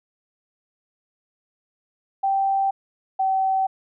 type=tone pair in turn; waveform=sine; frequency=781 / 766.3 Hz; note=G5 / G5; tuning=-7 / -40 cents; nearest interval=unison; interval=33 cents; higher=first; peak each=-18 dBFS; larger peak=neither; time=2.23-2.71 / 3.19-3.67 s; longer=neither; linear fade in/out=10 ms; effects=none